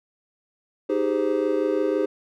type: chord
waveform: triangle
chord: Ab major seventh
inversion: second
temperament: just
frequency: 311.5 / 389.3 / 415.3 / 519.1 Hz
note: Eb4 / G4 / Ab4 / C5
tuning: +2 / -12 / 0 / -14 cents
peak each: -24 dBFS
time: 0.89-2.06 s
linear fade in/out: 10 ms
effects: none